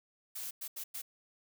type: noise bursts at uneven times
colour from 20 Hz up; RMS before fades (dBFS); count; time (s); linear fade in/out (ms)
blue; -41; 4; 0.35-0.51 / 0.61-0.68 / 0.76-0.84 / 0.94-1.02; 10
effects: none